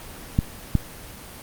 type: clicks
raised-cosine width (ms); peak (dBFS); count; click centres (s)
5; -5; 2; 0.389 / 0.753
effects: pink hiss -40 dBFS RMS until 1.42 s + Opus 24 kbps